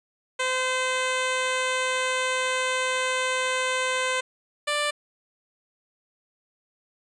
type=tone pair in turn; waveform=10% pulse; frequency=514 / 589.6 Hz; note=C5 / D5; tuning=-31 / +7 cents; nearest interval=major second; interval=238 cents; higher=second; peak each=-15 dBFS; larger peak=neither; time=0.39-4.21 / 4.67-4.91 s; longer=first; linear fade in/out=10 ms; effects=resampled to 22050 Hz